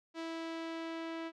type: tone with low-pass filter sweep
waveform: sawtooth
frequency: 328.1 Hz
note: E4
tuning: 8 cents flat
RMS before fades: -41 dBFS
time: 0.14-1.32 s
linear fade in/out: 50 ms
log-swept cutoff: 4700 to 3000 Hz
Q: 0.95
effects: none